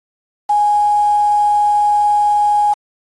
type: tone with quantisation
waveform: sine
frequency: 830.6 Hz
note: G#5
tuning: in tune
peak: -10 dBFS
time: 0.49-2.74 s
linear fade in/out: 10 ms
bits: 5
effects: low-pass 9000 Hz 12 dB/octave + AAC 32 kbps